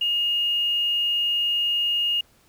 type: tone with quantisation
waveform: sine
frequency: 2850 Hz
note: F7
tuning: 34 cents sharp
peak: -20 dBFS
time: 0.01-2.21 s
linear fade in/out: 5 ms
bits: 8
effects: pink hiss -59 dBFS RMS until 2.48 s